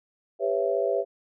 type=chord; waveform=sine; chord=C# half-diminished seventh; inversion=second; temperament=just; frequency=399.1 / 498.9 / 554.4 / 665.2 Hz; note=G4 / B4 / C#5 / E5; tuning=+31 / +17 / 0 / +16 cents; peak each=-28 dBFS; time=0.39-1.05 s; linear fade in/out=50 ms; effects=none